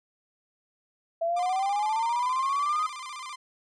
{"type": "exponential sweep", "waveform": "sine", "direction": "up", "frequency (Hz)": [660, 1270], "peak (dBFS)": -24, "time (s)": [1.21, 2.87], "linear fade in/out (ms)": 10}
{"type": "tone with vibrato", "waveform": "sawtooth", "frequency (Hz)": 1109, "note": "C#6", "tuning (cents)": 0, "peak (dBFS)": -33, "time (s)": [1.36, 3.36], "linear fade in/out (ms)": 10, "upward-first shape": "square", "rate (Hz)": 15, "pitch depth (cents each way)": 120}
{"effects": ["resampled to 22050 Hz"]}